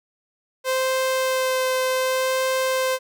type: tone with vibrato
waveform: sawtooth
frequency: 519 Hz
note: C5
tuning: 14 cents flat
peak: -16 dBFS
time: 0.64-2.99 s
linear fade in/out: 50 ms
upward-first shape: sine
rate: 0.66 Hz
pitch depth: 10 cents each way
effects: none